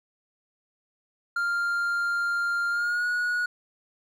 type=tone with pitch glide; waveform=triangle; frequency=1396.9 to 1456.2 Hz; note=F6 to F#6; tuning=0 to -28 cents; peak=-22 dBFS; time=1.36-3.46 s; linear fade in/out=5 ms; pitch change=+72 cents; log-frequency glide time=2.7-3.06 s; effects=none